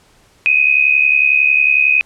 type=tone pair together; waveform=sine; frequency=2480 / 2551 Hz; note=D#7 / D#7; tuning=-6 / +43 cents; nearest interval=unison; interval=49 cents; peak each=-12 dBFS; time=0.46-2.01 s; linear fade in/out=0 ms; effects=pink hiss -51 dBFS RMS until 2.05 s + low-pass 10000 Hz 12 dB/octave